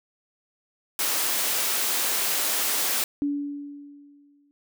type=high-pass noise; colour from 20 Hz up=white; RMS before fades=-25 dBFS; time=0.99-3.04 s; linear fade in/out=2 ms; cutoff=290 Hz; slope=12 dB/octave
type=tone with exponential decay; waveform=sine; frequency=286.8 Hz; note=D4; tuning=41 cents flat; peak=-21 dBFS; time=3.22-4.51 s; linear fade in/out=0 ms; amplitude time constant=280 ms
effects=none